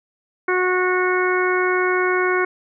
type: harmonic tone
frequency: 366 Hz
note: F#4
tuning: 19 cents flat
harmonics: 1 / 2 / 3 / 4 / 5 / 6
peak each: -19 / -29 / -24 / -23 / -28 / -26 dBFS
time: 0.48-2.45 s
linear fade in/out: 5 ms
effects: none